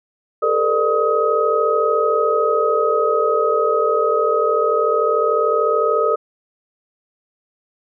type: tone cluster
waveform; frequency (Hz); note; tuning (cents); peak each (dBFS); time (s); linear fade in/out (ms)
sine; 412.3 / 452.5 / 506 / 596 / 1263; G#4 / A4 / B4 / D5 / D#6; -13 / +48 / +42 / +25 / +26; -23 / -18 / -27 / -21 / -19; 0.42-6.16; 10
effects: none